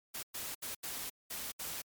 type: noise bursts at uneven times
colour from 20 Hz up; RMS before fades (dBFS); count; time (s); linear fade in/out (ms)
white; -41; 6; 0.14-0.23 / 0.34-0.55 / 0.62-0.75 / 0.83-1.1 / 1.3-1.52 / 1.59-1.82; 10
effects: MP3 96 kbps